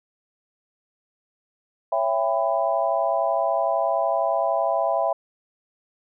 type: chord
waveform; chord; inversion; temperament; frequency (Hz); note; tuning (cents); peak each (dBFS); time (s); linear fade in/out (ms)
sine; C# half-diminished seventh; none; just; 554.4 / 665.2 / 798.3 / 997.9; C#5 / E5 / G5 / B5; 0 / +16 / +31 / +18; -27 / -22 / -26 / -28; 1.92-5.13; 5
effects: none